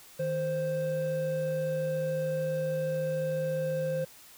triangle tone pair together, 156.34 / 523.3 Hz, D#3 / C5, +9 / 0 cents, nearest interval octave + major sixth, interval 2091 cents, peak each -32 / -27 dBFS, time 0.19-4.05 s, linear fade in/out 10 ms, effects white hiss -53 dBFS RMS until 4.37 s

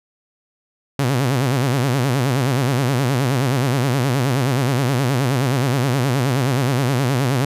sawtooth tone with vibrato, 130.5 Hz, C3, 4 cents flat, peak -12 dBFS, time 0.99-7.45 s, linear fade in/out 2 ms, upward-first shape sine, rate 9.5 Hz, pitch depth 160 cents each way, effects resampled to 32000 Hz

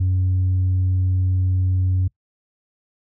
sine tone, 92.5 Hz, F#2, in tune, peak -14 dBFS, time 0-2.08 s, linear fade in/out 10 ms, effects noise-tail reverb RT60 0.1 s tail -23 dB re dry + tanh soft clip ceiling -14 dBFS

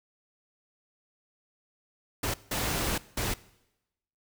pink noise bursts at uneven times, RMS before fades -30 dBFS, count 3, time 2.23-2.34 / 2.51-2.98 / 3.17-3.34 s, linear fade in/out 5 ms, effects noise-tail reverb RT60 0.9 s tail -20 dB re dry

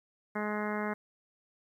harmonic tone, 210.3 Hz, G#3, 22 cents sharp, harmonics 1 / 2 / 3 / 4 / 5 / 6 / 7 / 8 / 9 / 10, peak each -35 / -38 / -40 / -41 / -42 / -43 / -43 / -44 / -45 / -45 dBFS, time 0.35-0.94 s, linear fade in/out 10 ms, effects 11-bit

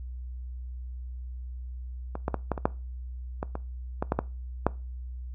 clicks, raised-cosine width 1 ms, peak -19 / -13 / -13 / -12 / -19 / -7 / -16 / -19 / -13 / -10 / -10 / -7 dBFS, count 12, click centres 2.154 / 2.281 / 2.343 / 2.517 / 2.578 / 2.655 / 3.429 / 3.554 / 4.025 / 4.121 / 4.19 / 4.666 s, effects noise-tail reverb RT60 0.3 s tail -21 dB re dry + added 62 Hz sine -35 dBFS peak until 5.34 s

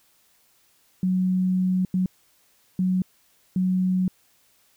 sine tone bursts at uneven times, 184.8 Hz, F#3, 2 cents flat, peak -19 dBFS, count 4, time 1.03-1.85 / 1.94-2.06 / 2.79-3.02 / 3.56-4.08 s, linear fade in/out 2 ms, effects white hiss -62 dBFS RMS until 4.76 s

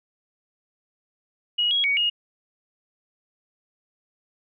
sine tone with pitch steps, 2898 / 3309 / 2245 / 2865 Hz, F#7 / G#7 / C#7 / F7, -37 / -7 / +21 / +44 cents, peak -19 dBFS, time 1.58-2.1 s, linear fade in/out 10 ms, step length 130 ms, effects none

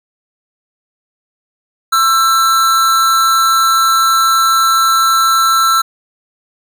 square tone with amplitude modulation, 1336 Hz, E6, 23 cents sharp, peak -7 dBFS, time 1.92-5.82 s, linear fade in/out 10 ms, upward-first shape sine, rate 261 Hz, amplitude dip 50%, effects none

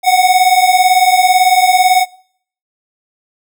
square beating tone pair, 730 / 748 Hz, F#5 / F#5, -24 / +19 cents, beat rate 18 Hz, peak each -11 dBFS, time 0.03-2.06 s, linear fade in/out 50 ms, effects noise-tail reverb RT60 0.6 s tail -23 dB re dry

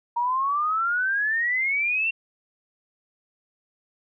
sine exponential sweep, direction up, 936 to 2739 Hz, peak -21 dBFS, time 0.16-2.11 s, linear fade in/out 10 ms, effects none

